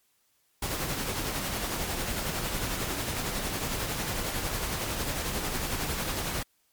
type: noise with tremolo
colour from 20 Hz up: pink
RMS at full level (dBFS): -30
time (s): 0.62-6.43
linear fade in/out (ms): 5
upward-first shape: sine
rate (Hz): 11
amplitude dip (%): 35
effects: white hiss -70 dBFS RMS until 6.72 s + MP3 96 kbps